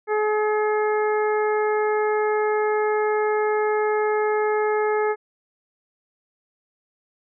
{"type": "harmonic tone", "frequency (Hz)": 425.3, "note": "G#4", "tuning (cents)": 41, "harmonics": [1, 2, 3, 4, 5], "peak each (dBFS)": [-20, -26, -30, -32, -34], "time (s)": [0.07, 5.16], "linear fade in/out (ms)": 50, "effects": []}